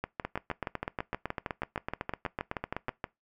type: two click trains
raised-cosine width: 0.5 ms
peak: -17 / -17 dBFS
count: 20 / 22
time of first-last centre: 0.04-3.042 / 0.25-2.892 s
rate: 6.33 / 7.95 Hz
effects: noise-tail reverb RT60 0.2 s tail -22 dB re dry